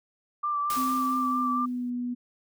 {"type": "tone with vibrato", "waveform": "sine", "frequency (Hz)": 1174.7, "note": "D6", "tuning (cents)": 0, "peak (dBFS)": -25, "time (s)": [0.43, 1.66], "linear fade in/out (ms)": 10, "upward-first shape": "sine", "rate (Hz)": 4.4, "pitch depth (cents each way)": 24}
{"type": "noise with exponential decay", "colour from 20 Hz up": "white", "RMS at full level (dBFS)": -34, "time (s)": [0.7, 1.9], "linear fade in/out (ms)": 0, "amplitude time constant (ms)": 260}
{"type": "tone with pitch glide", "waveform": "sine", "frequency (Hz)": [259.4, 244.8], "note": ["C4", "B3"], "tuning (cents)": [-15, -15], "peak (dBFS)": -28, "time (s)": [0.76, 2.15], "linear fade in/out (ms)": 20, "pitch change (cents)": -100, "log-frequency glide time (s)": [1.11, 1.9]}
{"effects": []}